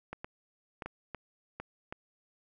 clicks, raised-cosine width 0.5 ms, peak -24 dBFS, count 7, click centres 0.13 / 0.245 / 0.822 / 0.86 / 1.147 / 1.6 / 1.925 s, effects none

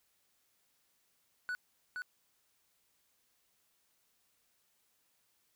triangle tone with echo, 1480 Hz, F#6, in tune, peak -33 dBFS, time 1.49-1.55 s, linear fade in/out 0 ms, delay 470 ms, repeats 1, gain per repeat -3 dB, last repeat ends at 2.02 s, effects white hiss -75 dBFS RMS until 5.55 s

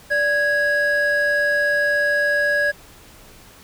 triangle tone pair together, 584.5 / 1657 Hz, D5 / G#6, -8 / -4 cents, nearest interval octave + tritone, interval 1804 cents, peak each -19 / -15 dBFS, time 0.1-2.72 s, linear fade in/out 20 ms, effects tanh soft clip ceiling -9 dBFS + pink hiss -46 dBFS RMS until 3.63 s

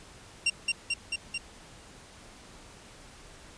sawtooth tone with echo, 2764 Hz, F7, 19 cents flat, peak -19 dBFS, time 0.46-0.5 s, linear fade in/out 5 ms, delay 220 ms, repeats 4, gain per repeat -2 dB, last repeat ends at 1.38 s, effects pink hiss -51 dBFS RMS until 3.57 s + resampled to 22050 Hz

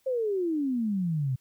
sine exponential sweep, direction down, 538 to 124.2 Hz, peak -25 dBFS, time 0.06-1.36 s, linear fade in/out 10 ms, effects white hiss -69 dBFS RMS until 1.4 s

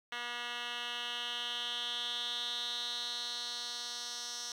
10% pulse tone with band-pass filter sweep, 240.6 Hz, B3, 45 cents flat, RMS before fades -39 dBFS, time 0.12-4.52 s, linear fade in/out 2 ms, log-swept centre 2400 to 5200 Hz, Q 4.5, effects 11-bit

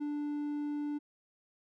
triangle tone, 293.7 Hz, D4, in tune, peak -31 dBFS, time 0-0.99 s, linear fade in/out 20 ms, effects none

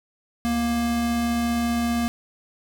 square tone pair together, 73.42 / 235.3 Hz, D2 / A#3, 0 / +16 cents, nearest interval octave + minor sixth, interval 2016 cents, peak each -34 / -22 dBFS, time 0.45-2.08 s, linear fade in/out 0 ms, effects none

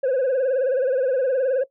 sine tone with vibrato, 523.3 Hz, C5, in tune, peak -15 dBFS, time 0.03-1.64 s, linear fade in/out 10 ms, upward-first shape sine, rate 19 Hz, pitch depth 100 cents each way, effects noise-tail reverb RT60 0.1 s tail -19 dB re dry + tanh soft clip ceiling -17 dBFS

